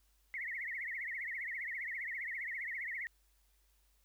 sine tone with vibrato, 2002 Hz, B6, 23 cents sharp, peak -38 dBFS, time 0.34-3.07 s, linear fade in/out 0 ms, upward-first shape triangle, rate 15 Hz, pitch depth 200 cents each way, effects added 50 Hz sine -70 dBFS peak until 4.04 s + white hiss -75 dBFS RMS until 4.04 s

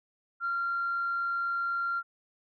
sine tone, 1382 Hz, F6, 19 cents flat, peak -27 dBFS, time 0.4-2.03 s, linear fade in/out 50 ms, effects tanh soft clip ceiling -23 dBFS

